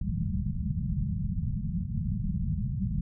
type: low-pass noise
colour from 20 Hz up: white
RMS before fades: -30 dBFS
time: 0.01-3.01 s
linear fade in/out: 5 ms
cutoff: 210 Hz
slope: 96 dB/octave
effects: none